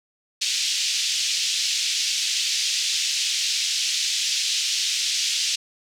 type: band-pass noise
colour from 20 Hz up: white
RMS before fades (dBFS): -24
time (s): 0.41-5.56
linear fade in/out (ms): 10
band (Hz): 2700 to 6200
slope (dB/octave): 24
effects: none